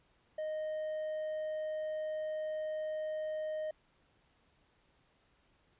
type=tone; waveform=triangle; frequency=620 Hz; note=D#5; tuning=6 cents flat; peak=-33 dBFS; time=0.38-3.71 s; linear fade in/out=5 ms; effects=pink hiss -71 dBFS RMS until 5.79 s + resampled to 8000 Hz